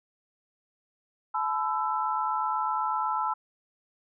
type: tone cluster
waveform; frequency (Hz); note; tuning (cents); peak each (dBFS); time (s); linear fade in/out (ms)
sine; 860 / 1008 / 1326; A5 / B5 / E6; -40 / +35 / +10; -30; 1.34-3.34; 10
effects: none